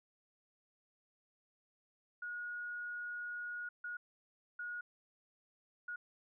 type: tone bursts at uneven times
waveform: sine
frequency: 1446 Hz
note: F#6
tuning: 40 cents flat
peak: -40 dBFS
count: 4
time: 2.22-3.69 / 3.84-3.97 / 4.59-4.81 / 5.88-5.96 s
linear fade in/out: 5 ms
effects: none